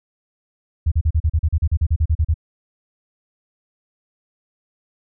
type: tone bursts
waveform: sine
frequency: 78.9 Hz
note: D#2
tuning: 25 cents sharp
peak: -13 dBFS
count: 16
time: 0.86-2.342 s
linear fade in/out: 10 ms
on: 57 ms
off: 38 ms
effects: none